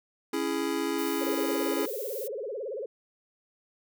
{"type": "chord", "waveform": "square", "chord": "C# minor", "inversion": "none", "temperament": "just", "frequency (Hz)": [277.2, 332.6, 415.8], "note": ["C#4", "E4", "G#4"], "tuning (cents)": [0, 16, 2], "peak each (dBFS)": [-33, -32, -33], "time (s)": [0.33, 1.86], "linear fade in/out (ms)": 5}
{"type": "noise", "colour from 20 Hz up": "violet", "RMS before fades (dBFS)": -40, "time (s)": [0.98, 2.28], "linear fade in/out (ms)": 10}
{"type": "tone with vibrato", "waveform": "sine", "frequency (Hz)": 476.6, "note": "A#4", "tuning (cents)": 38, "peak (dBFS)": -32, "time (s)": [1.21, 2.86], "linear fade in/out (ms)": 5, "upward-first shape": "sine", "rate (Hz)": 18, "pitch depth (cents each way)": 280}
{"effects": []}